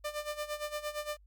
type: tone with tremolo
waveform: sawtooth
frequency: 597 Hz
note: D5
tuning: 28 cents sharp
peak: -29 dBFS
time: 0.04-1.17 s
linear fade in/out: 10 ms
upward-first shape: sine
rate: 8.7 Hz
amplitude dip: 80%
effects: added 50 Hz sine -57 dBFS peak until 1.26 s + Opus 48 kbps